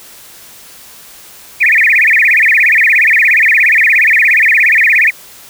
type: tone with vibrato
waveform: sine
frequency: 2093 Hz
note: C7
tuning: in tune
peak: -5 dBFS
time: 1.6-5.11 s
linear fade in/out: 20 ms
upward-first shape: sine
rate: 17 Hz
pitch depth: 300 cents each way
effects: white hiss -36 dBFS RMS until 5.49 s